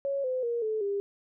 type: tone with pitch steps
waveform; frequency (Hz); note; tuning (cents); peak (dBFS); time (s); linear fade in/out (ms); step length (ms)
sine; 554.4 / 511.3 / 471.6 / 435 / 401.2; C#5 / C5 / A#4 / A4 / G4; 0 / -40 / +20 / -20 / +40; -27; 0.05-1; 0; 190
effects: none